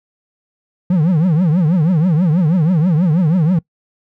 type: tone with vibrato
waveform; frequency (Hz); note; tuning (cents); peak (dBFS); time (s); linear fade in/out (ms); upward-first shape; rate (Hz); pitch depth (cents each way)
triangle; 168; E3; +33; -8; 0.9-3.59; 5; triangle; 6.2; 260
effects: noise-tail reverb RT60 0.1 s tail -23 dB re dry